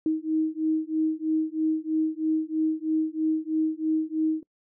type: beating tone pair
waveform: sine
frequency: 313.6 / 316.7 Hz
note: D#4 / D#4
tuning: +14 / +31 cents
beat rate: 3.1 Hz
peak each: -26 dBFS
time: 0.06-4.43 s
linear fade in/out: 2 ms
effects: noise-tail reverb RT60 0.1 s tail -25 dB re dry